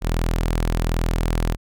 sawtooth tone, 41.3 Hz, E1, 4 cents sharp, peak -15 dBFS, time 0.01-1.57 s, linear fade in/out 50 ms, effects none

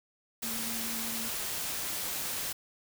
sine tone in noise, 227.6 Hz, A#3, 41 cents flat, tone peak -41 dBFS, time 0.43-1.29 s, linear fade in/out 10 ms, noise white, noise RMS -35 dBFS, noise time 0.42-2.53 s, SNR -9 dB, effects none

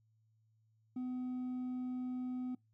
sine tone with hard clipping, 252.2 Hz, B3, 36 cents sharp, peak -38 dBFS, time 0.96-2.55 s, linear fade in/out 5 ms, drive 2 dB, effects noise-tail reverb RT60 0.2 s tail -23 dB re dry + added 110 Hz sine -70 dBFS peak until 2.73 s

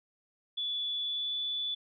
sine tone with pitch glide, 3442 to 3466 Hz, A7 to A7, -39 to -27 cents, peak -31 dBFS, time 0.57-1.75 s, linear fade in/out 10 ms, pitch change +12 cents, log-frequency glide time 0.99-1.35 s, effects none

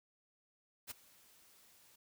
white noise with ADSR envelope, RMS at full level -43 dBFS, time 0.87-1.96 s, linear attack 38 ms, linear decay 15 ms, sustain -22 dB, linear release 8 ms, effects none

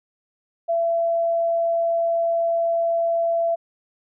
sine tone, 672 Hz, E5, 33 cents sharp, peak -18 dBFS, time 0.68-3.56 s, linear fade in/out 20 ms, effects none

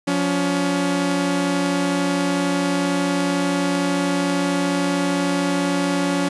sawtooth tone pair together, 177.5 / 281.8 Hz, F3 / C#4, +28 / +29 cents, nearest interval minor sixth, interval 801 cents, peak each -19 / -16 dBFS, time 0.07-6.29 s, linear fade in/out 10 ms, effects resampled to 24000 Hz

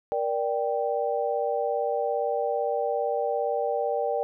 sine chord, G minor, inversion first, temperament just, 470.4 / 588 / 784 Hz, Bb4 / D5 / G5, +16 / +2 / 0 cents, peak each -28 / -28 / -29 dBFS, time 0.12-4.23 s, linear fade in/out 0 ms, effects none

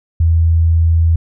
sine tone, 82.41 Hz, E2, in tune, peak -8 dBFS, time 0.2-1.16 s, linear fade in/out 5 ms, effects none

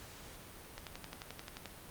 click train, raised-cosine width 0.2 ms, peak -26 dBFS, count 11, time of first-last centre 0.78-1.657 s, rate 11.4 Hz, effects pink hiss -52 dBFS RMS until 1.9 s + Opus 48 kbps

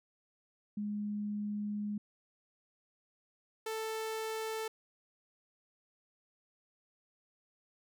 sine / sawtooth tone pair in turn, 207.7 / 441.4 Hz, G#3 / A4, 0 / +5 cents, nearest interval octave + minor second, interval 1305 cents, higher second, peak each -34 / -32 dBFS, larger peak second, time 0.77-1.98 / 3.66-4.68 s, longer first, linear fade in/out 5 ms, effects none

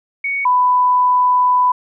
sine tone pair in turn, 2231 / 995.8 Hz, C#7 / B5, +11 / +14 cents, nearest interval octave + major second, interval 1397 cents, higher first, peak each -17 / -10 dBFS, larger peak second, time 0.24-0.45 / 0.45-1.72 s, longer second, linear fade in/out 5 ms, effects none

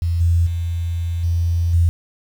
sine tone with level steps, 85 Hz, F2, 46 cents flat, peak -16 / -12 / -19 / -15 / -11 dBFS, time 0.02-1.89 s, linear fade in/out 0 ms, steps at 0.2 / 0.46 / 1.23 / 1.73 s, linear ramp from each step 10 ms, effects 7-bit

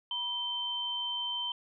sine tone pair together, 970 / 3103 Hz, B5 / G7, -31 / -18 cents, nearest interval octave + minor sixth, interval 2013 cents, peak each -40 / -32 dBFS, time 0.11-1.52 s, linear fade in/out 2 ms, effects none

